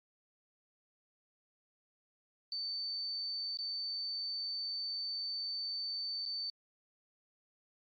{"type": "tone with dropouts", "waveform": "sine", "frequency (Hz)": 4548, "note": "C#8", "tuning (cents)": 44, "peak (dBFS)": -36, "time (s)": [2.52, 6.5], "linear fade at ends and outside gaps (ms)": 1, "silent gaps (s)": [[3.572, 3.588], [6.254, 6.26]], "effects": ["AAC 64 kbps"]}